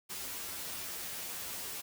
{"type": "noise with comb filter", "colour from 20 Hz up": "white", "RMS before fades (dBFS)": -41, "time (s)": [0.09, 1.82], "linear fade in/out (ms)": 20, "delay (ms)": 11, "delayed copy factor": 0.85, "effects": []}